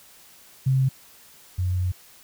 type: tone pair in turn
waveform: sine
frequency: 132.4 / 91.05 Hz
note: C3 / F#2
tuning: +21 / -27 cents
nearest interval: tritone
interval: 648 cents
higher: first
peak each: -17 / -21 dBFS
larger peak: first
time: 0.66-0.89 / 1.58-1.92 s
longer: second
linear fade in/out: 10 ms
effects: white hiss -51 dBFS RMS until 2.23 s